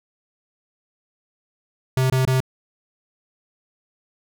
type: tone bursts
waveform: square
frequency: 130.3 Hz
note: C3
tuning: 7 cents flat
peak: -17 dBFS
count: 3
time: 1.97-2.404 s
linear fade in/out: 2 ms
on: 130 ms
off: 22 ms
effects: none